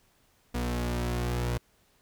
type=tone pair together; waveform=sawtooth; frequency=59.87 / 120 Hz; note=A#1 / B2; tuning=+47 / -49 cents; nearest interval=octave; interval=1204 cents; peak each=-26 dBFS; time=0.54-1.58 s; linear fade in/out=10 ms; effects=pink hiss -66 dBFS RMS until 2.01 s